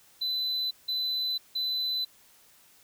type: tone bursts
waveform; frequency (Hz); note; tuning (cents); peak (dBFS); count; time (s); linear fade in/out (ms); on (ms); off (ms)
triangle; 4012; B7; +26; -26; 3; 0.21-2.05; 10; 500; 170
effects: white hiss -59 dBFS RMS until 2.83 s